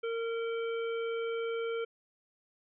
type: harmonic tone with a mistuned harmonic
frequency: 459.4 Hz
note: A#4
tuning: 25 cents flat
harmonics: 1 / 3 / 5 / 7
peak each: -32 / -42 / -46 / -49 dBFS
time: 0.03-1.85 s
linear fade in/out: 10 ms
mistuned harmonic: 7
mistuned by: -51 cents
effects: none